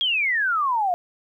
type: exponential sweep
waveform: sine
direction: down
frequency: 3322 to 686 Hz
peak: -19 dBFS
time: 0.01-0.94 s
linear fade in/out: 0 ms
effects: 10-bit